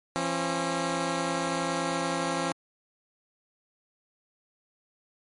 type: tone pair together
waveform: 10% pulse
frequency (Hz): 170.59 / 270.6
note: F3 / C#4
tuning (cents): -40 / -42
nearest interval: minor sixth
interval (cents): 798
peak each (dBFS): -22 / -21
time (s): 0.16-2.52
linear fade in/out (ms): 0
effects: MP3 48 kbps